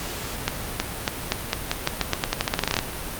accelerating click train, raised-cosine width 0.2 ms, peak -3 dBFS, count 21, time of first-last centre 0.48-2.79 s, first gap 320 ms, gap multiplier 0.87, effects pink hiss -32 dBFS RMS until 3.19 s + Opus 48 kbps

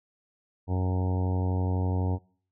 harmonic tone, 92 Hz, F#2, 9 cents flat, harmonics 1 / 2 / 3 / 4 / 5 / 6 / 7 / 8 / 9 / 10, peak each -25 / -34 / -35 / -40 / -39 / -45 / -45 / -43 / -43 / -44 dBFS, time 0.67-2.19 s, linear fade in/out 50 ms, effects noise-tail reverb RT60 0.5 s tail -23 dB re dry

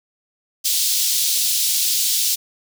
pink high-pass noise, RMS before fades -19 dBFS, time 0.64-2.36 s, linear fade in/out 20 ms, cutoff 3700 Hz, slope 24 dB/octave, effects none

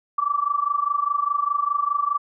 sine tone with amplitude modulation, 1159 Hz, D6, 23 cents flat, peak -16 dBFS, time 0.18-2.18 s, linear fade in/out 5 ms, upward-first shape sine, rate 24.9 Hz, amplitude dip 85%, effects none

